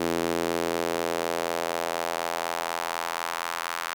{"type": "tone with high-pass filter sweep", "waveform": "sawtooth", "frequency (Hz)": 84.1, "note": "E2", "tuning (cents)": 35, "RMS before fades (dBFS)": -29, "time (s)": [0, 3.94], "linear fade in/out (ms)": 10, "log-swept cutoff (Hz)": [330, 1200], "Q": 1.6, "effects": []}